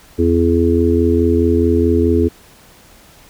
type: harmonic tone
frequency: 84.7 Hz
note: E2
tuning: 48 cents sharp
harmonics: 1 / 3 / 4 / 5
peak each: -16 / -16 / -16 / -16 dBFS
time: 0.18-2.29 s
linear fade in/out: 20 ms
effects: pink hiss -45 dBFS RMS until 3.29 s